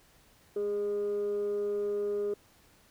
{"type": "tone with frequency modulation", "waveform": "sine", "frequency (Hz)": 410, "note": "G#4", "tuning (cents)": -22, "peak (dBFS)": -27, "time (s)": [0.56, 2.34], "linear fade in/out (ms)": 5, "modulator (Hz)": 202, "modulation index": 0.25, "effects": ["tanh soft clip ceiling -26 dBFS", "pink hiss -62 dBFS RMS until 2.9 s"]}